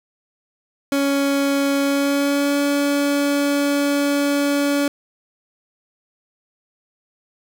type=tone with pitch glide; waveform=30% pulse; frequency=279.1 to 285 Hz; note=C#4 to C#4; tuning=+12 to +48 cents; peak=-14 dBFS; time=0.92-4.88 s; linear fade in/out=2 ms; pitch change=+36 cents; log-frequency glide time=1.81-2.59 s; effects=none

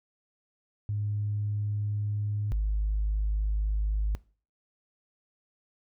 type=tone pair in turn; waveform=sine; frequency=103.9 / 51.95 Hz; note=G#2 / G#1; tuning=+1 / +1 cents; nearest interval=octave; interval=1200 cents; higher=first; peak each=-27 / -23 dBFS; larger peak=second; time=0.89-2.52 / 2.52-4.15 s; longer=neither; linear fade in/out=0 ms; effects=noise-tail reverb RT60 0.4 s tail -22 dB re dry + tanh soft clip ceiling -21 dBFS

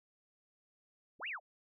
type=linear two-way sweep; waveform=sine; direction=up then down; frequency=73.2 to 2907 to 518 Hz; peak=-38 dBFS; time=1.19-1.4 s; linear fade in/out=50 ms; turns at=1.28 s; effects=none

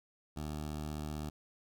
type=tone with notch filter; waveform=15% pulse; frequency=75.7 Hz; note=D#2; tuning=47 cents flat; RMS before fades=-40 dBFS; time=0.36-1.3 s; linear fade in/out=10 ms; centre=2000 Hz; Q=1.8; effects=none

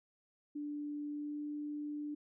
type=tone with pitch glide; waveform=sine; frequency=293.7 to 295.7 Hz; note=D4 to D4; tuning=0 to +12 cents; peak=-38 dBFS; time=0.55-2.15 s; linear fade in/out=10 ms; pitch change=+12 cents; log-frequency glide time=1.08-1.42 s; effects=none

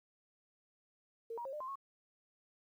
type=tone with pitch steps; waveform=sine; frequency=457.9 / 949 / 538 / 601 / 1043 / 1096 Hz; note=A#4 / A#5 / C5 / D5 / C6 / C#6; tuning=-31 / +31 / +48 / +40 / -6 / -20 cents; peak=-40 dBFS; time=1.3-1.756 s; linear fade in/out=5 ms; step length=76 ms; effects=12-bit

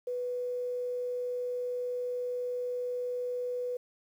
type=tone with quantisation; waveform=sine; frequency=493.9 Hz; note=B4; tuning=in tune; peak=-31 dBFS; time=0.07-3.77 s; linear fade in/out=5 ms; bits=10; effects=none

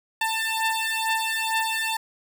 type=beating tone pair; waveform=15% pulse; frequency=890 / 892.2 Hz; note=A5 / A5; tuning=+20 / +24 cents; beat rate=2.2 Hz; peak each=-20 / -20 dBFS; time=0.21-1.97 s; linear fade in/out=5 ms; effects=none

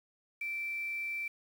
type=tone with quantisation; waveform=sine; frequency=2337 Hz; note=D7; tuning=9 cents flat; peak=-34 dBFS; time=0.41-1.28 s; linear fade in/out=5 ms; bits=9; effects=none

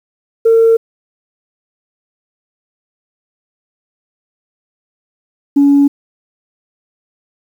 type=tone pair in turn; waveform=sine; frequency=454.4 / 282.6 Hz; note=A#4 / C#4; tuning=-44 / +34 cents; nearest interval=minor sixth; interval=822 cents; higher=first; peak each=-4 dBFS; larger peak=neither; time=0.45-0.77 / 5.56-5.88 s; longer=neither; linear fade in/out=10 ms; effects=tanh soft clip ceiling -2 dBFS + 7-bit

